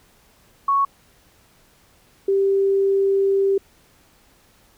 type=tone pair in turn; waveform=sine; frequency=1108.7 / 392 Hz; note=C#6 / G4; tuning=0 / 0 cents; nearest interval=octave + tritone; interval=1800 cents; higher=first; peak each=-15 dBFS; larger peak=neither; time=0.68-0.85 / 2.28-3.58 s; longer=second; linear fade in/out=5 ms; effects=pink hiss -56 dBFS RMS until 4.77 s